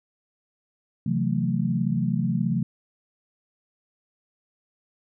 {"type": "chord", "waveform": "sine", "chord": "F# half-diminished seventh", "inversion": "second", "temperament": "just", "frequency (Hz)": [133.2, 166.5, 185, 222], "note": ["C3", "E3", "F#3", "A3"], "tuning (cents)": [31, 18, 0, 16], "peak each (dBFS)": -27, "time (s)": [1.06, 2.63], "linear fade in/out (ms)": 5, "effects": []}